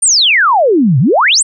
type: exponential two-way sweep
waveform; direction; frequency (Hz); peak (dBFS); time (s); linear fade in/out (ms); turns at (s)
sine; down then up; 9460 to 120 to 9460; -6; 0.02-1.43; 10; 0.99
effects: none